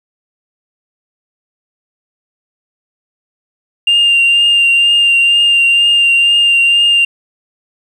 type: tone with vibrato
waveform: sine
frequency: 2794 Hz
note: F7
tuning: in tune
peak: -5 dBFS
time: 3.87-7.05 s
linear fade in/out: 5 ms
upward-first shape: triangle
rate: 2.1 Hz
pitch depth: 22 cents each way
effects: tanh soft clip ceiling -4 dBFS + 7-bit